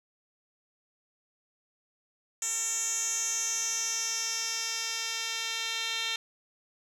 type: tone with band-pass filter sweep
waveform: 10% pulse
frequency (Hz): 453.3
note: A#4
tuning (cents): -48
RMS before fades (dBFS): -32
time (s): 2.42-6.16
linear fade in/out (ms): 2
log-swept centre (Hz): 7400 to 4000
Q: 4.8
effects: none